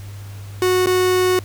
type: tone with dropouts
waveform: 45% pulse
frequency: 367.3 Hz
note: F#4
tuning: 13 cents flat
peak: -14 dBFS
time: 0.62-1.39 s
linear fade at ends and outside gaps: 1 ms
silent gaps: 0.86-0.87 s
effects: added 100 Hz sine -31 dBFS peak until 1.44 s + pink hiss -44 dBFS RMS until 1.44 s